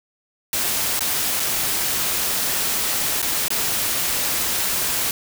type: noise with dropouts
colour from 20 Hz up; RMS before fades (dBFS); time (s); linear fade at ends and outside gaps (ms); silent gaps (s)
white; -22; 0.53-5.11; 1; 0.993-1.007 / 1.397-1.401 / 3.218-3.226 / 3.482-3.504
effects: none